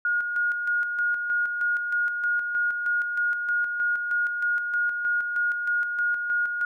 sine tone with tremolo, 1434 Hz, F6, 45 cents sharp, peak -21 dBFS, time 0.05-6.65 s, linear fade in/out 2 ms, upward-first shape square, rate 3.2 Hz, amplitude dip 45%, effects none

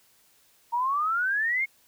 sine exponential sweep, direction up, 925 to 2194 Hz, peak -23 dBFS, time 0.72-1.66 s, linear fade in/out 20 ms, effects white hiss -62 dBFS RMS until 1.87 s

